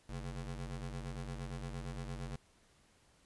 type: ring-modulated tone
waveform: 30% pulse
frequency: 91.9 Hz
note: F#2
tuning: 11 cents flat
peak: -35 dBFS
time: 0.09-2.36 s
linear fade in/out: 5 ms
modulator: 41.6 Hz
effects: pink hiss -68 dBFS RMS until 3.25 s + resampled to 24000 Hz